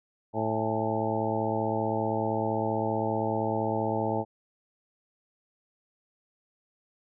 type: harmonic tone with a mistuned harmonic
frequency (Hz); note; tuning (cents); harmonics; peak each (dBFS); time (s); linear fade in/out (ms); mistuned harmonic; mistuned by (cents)
110; A2; 0; 1 / 2 / 3 / 4 / 5 / 6 / 7 / 8; -34 / -34 / -34 / -34 / -34 / -34 / -34 / -34; 0.33-4.25; 50; 7; +76
effects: none